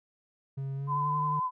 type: tone with pitch glide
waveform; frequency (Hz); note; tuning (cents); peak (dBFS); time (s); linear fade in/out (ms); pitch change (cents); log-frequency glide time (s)
triangle; 136.1 to 151.01; C#3 to D3; -31 to +49; -30; 0.57-1.4; 10; +180; 0.75-1.15
type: tone with vibrato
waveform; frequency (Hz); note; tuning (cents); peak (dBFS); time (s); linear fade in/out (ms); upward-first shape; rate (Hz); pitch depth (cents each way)
sine; 1017; C6; -50; -27; 0.87-1.51; 50; sine; 11; 27
effects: none